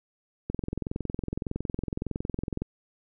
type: click train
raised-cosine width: 3 ms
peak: -17 dBFS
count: 47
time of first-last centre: 0.5-2.62 s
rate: 21.7 Hz
effects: none